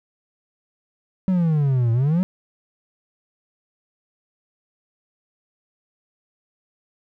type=exponential two-way sweep; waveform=triangle; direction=down then up; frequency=191.7 to 112.7 to 191.7 Hz; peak=-14 dBFS; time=1.28-2.23 s; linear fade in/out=0 ms; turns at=1.92 s; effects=none